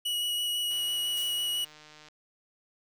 45% pulse tone with vibrato, 2920 Hz, F#7, 24 cents flat, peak -28 dBFS, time 0.05-1.65 s, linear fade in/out 10 ms, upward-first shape square, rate 6 Hz, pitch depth 9 cents each way
click train, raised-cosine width 0.2 ms, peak -34 dBFS, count 210, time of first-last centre 0.71-2.085 s, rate 152 Hz
blue noise with exponential decay, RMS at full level -40 dBFS, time 1.17-1.73 s, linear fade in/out 0 ms, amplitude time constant 120 ms
effects none

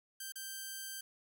5% pulse tone with dropouts, 1568 Hz, G6, in tune, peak -31 dBFS, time 0.2-1.01 s, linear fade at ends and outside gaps 5 ms, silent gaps 0.322-0.356 s, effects none

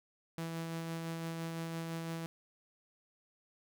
sawtooth tone with tremolo, 164.81 Hz, E3, in tune, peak -33 dBFS, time 0.38-2.26 s, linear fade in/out 0 ms, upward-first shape sine, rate 5.9 Hz, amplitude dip 25%, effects none

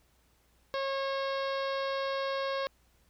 harmonic tone, 544 Hz, C#5, 33 cents flat, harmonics 1 / 2 / 3 / 4 / 5 / 6 / 7 / 8 / 9 / 10, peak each -32 / -36 / -41 / -46 / -48 / -47 / -46 / -48 / -51 / -54 dBFS, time 0.74-2.67 s, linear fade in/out 0 ms, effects added 60 Hz sine -69 dBFS peak until 3.09 s + pink hiss -69 dBFS RMS until 3.09 s

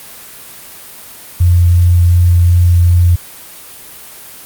sine tone with vibrato, 87.31 Hz, F2, in tune, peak -5 dBFS, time 1.4-3.16 s, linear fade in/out 10 ms, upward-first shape sine, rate 2.7 Hz, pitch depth 10 cents each way, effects white hiss -33 dBFS RMS until 4.45 s + Opus 32 kbps

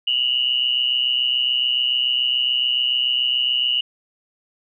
sine tone pair together, 2841 / 2968 Hz, F7 / F#7, +29 / +5 cents, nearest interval minor second, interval 76 cents, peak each -20 dBFS, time 0.07-3.81 s, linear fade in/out 5 ms, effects none

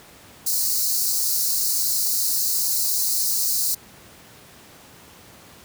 white high-pass noise, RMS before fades -22 dBFS, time 0.46-3.75 s, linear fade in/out 10 ms, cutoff 4100 Hz, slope 96 dB/octave, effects pink hiss -47 dBFS RMS until 5.64 s + high-pass 80 Hz 12 dB/octave

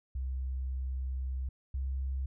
sine tone pair in turn, 65 / 66.33 Hz, C2 / C2, -11 / +24 cents, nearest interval unison, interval 35 cents, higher second, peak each -32 / -31 dBFS, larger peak second, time 0.15-1.49 / 1.74-2.26 s, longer first, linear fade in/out 5 ms, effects none

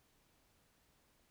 silence, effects pink hiss -73 dBFS RMS until 1.3 s

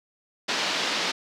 white band-pass noise, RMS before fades -27 dBFS, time 0.48-1.12 s, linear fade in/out 10 ms, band 190 to 4900 Hz, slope 24 dB/octave, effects none

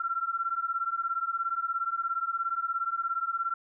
sine beating tone pair, 1351 / 1368 Hz, E6 / F6, +42 / -36 cents, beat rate 17 Hz, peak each -31 dBFS, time 0-3.54 s, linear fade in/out 5 ms, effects none

